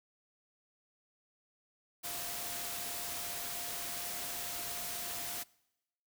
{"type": "tone in noise", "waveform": "sine", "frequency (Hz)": 698.5, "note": "F5", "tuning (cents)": 0, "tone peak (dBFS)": -50, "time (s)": [2.03, 5.44], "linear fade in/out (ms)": 20, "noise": "white", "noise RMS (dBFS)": -40, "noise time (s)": [2.03, 5.44], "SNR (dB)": -13, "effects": ["noise-tail reverb RT60 0.9 s tail -24 dB re dry"]}